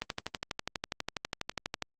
click train, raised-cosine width 0.2 ms, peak -15 dBFS, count 23, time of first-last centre 0.02-1.823 s, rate 12.2 Hz, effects Opus 32 kbps

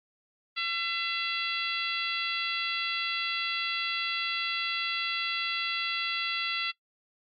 harmonic tone with a mistuned harmonic, 675 Hz, E5, 41 cents sharp, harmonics 2 / 3 / 4 / 5 / 6 / 7, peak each -36 / -35 / -34 / -34 / -39 / -39 dBFS, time 0.56-6.72 s, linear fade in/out 20 ms, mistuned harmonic 7, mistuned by -29 cents, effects noise-tail reverb RT60 0.1 s tail -18 dB re dry + MP3 48 kbps

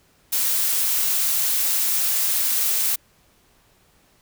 blue noise, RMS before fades -21 dBFS, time 0.32-2.96 s, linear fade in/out 10 ms, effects pink hiss -59 dBFS RMS until 4.21 s

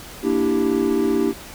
triangle chord, E half-diminished seventh, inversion second, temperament equal, 233.1 / 293.7 / 329.6 / 392 Hz, Bb3 / D4 / E4 / G4, 0 / 0 / 0 / 0 cents, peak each -22 / -20 / -21 / -19 dBFS, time 0.22-1.34 s, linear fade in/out 50 ms, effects pink hiss -38 dBFS RMS until 1.54 s

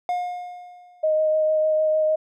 triangle tone with exponential decay, 715 Hz, F5, 41 cents sharp, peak -18 dBFS, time 0.09-1.29 s, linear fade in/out 1 ms, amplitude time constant 260 ms
sine tone with vibrato, 622.3 Hz, D#5, in tune, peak -17 dBFS, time 1.03-2.16 s, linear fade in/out 10 ms, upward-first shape triangle, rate 6.6 Hz, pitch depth 13 cents each way
effects none

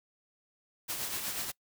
white noise with tremolo, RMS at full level -34 dBFS, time 0.88-1.52 s, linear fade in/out 20 ms, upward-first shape triangle, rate 8.2 Hz, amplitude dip 50%, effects noise-tail reverb RT60 0.1 s tail -23 dB re dry

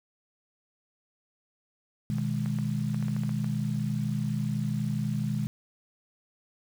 sine chord, G# minor, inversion first, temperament equal, 123.47 / 155.56 / 207.7 Hz, B2 / D#3 / G#3, 0 / 0 / 0 cents, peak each -31 / -31 / -31 dBFS, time 2.1-5.47 s, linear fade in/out 0 ms
clicks, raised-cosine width 0.5 ms, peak -28 dBFS, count 10, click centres 2.184 / 2.46 / 2.587 / 2.945 / 3.026 / 3.083 / 3.165 / 3.235 / 3.293 / 3.444 s
effects 8-bit

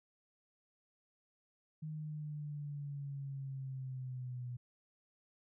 sine linear sweep, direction down, 155.7 to 122.3 Hz, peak -40 dBFS, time 1.82-4.57 s, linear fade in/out 10 ms, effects none

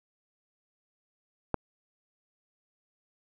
click, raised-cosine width 1 ms, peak -12 dBFS, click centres 1.543 s, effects none

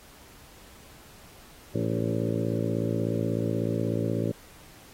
harmonic tone with a mistuned harmonic, 56.4 Hz, A1, 44 cents sharp, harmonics 2 / 3 / 4 / 5 / 6 / 7 / 8 / 9 / 10, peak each -30 / -32 / -33 / -34 / -35 / -35 / -36 / -37 / -37 dBFS, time 1.74-4.32 s, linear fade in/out 10 ms, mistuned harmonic 6, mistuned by -35 cents, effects pink hiss -52 dBFS RMS until 4.93 s + AAC 48 kbps

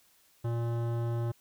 sine tone with hard clipping, 117.2 Hz, A#2, 10 cents sharp, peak -31 dBFS, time 0.44-1.32 s, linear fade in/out 10 ms, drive 16 dB, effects white hiss -65 dBFS RMS until 1.4 s

